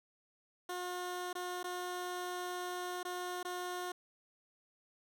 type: tone with dropouts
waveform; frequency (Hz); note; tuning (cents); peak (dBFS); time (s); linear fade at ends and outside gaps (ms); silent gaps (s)
15% pulse; 359.1; F4; +48; -32; 0.69-3.92; 5; 1.33-1.352 / 1.631-1.641 / 3.031-3.05 / 3.43-3.449
effects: none